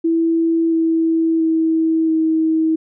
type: tone with pitch steps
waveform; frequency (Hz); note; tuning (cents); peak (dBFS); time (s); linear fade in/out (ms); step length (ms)
sine; 329.6 / 326.2 / 322.8 / 319.5; E4 / E4 / E4 / D#4; 0 / -18 / -36 / +46; -13; 0.04-2.76; 10; 680
effects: none